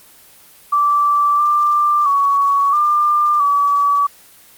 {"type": "tone with pitch steps", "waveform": "sine", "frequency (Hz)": [1165, 1185, 1122, 1195, 1144], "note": ["D6", "D6", "C#6", "D6", "D6"], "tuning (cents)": [-14, 15, 21, 30, -46], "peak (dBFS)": -11, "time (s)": [0.72, 4.07], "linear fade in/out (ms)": 10, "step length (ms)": 670, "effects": ["white hiss -45 dBFS RMS until 4.57 s", "Opus 24 kbps"]}